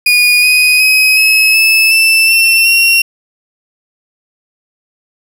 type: tone with pitch steps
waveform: 35% pulse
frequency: 2455 / 2494 / 2533 / 2573 / 2613 / 2654 / 2696 / 2738 Hz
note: D#7 / D#7 / D#7 / E7 / E7 / E7 / E7 / F7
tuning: -24 / +3 / +30 / -43 / -16 / +11 / +38 / -35 cents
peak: -4 dBFS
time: 0.06-3.02 s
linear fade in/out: 5 ms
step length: 370 ms
effects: 7-bit